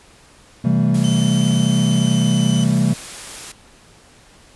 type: chord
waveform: triangle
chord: A minor seventh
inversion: first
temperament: equal with one note detuned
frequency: 130.81 / 164.81 / 196 / 225.1 Hz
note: C3 / E3 / G3 / A3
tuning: 0 / 0 / 0 / +40 cents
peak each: -17 dBFS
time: 0.64-2.94 s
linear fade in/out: 10 ms
type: noise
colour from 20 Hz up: white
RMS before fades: -33 dBFS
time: 0.94-3.52 s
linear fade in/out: 5 ms
type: tone with pitch glide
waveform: sawtooth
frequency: 3060 to 3021 Hz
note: G7 to F#7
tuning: -42 to +35 cents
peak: -24 dBFS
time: 1.04-2.64 s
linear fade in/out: 2 ms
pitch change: -23 cents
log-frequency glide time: 1.79-2.5 s
effects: pink hiss -48 dBFS RMS until 4.55 s + resampled to 24000 Hz